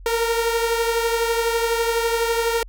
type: beating tone pair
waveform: sawtooth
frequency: 460.1 / 472.1 Hz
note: A#4 / A#4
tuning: -23 / +22 cents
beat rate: 12 Hz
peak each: -16 / -22 dBFS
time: 0.06-2.63 s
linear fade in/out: 2 ms
effects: added 44 Hz sine -37 dBFS peak until 2.68 s